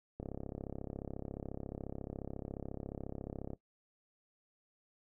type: click train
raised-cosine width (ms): 2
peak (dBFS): -28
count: 115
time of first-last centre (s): 0.2-3.533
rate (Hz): 34.2
effects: noise-tail reverb RT60 0.1 s tail -17 dB re dry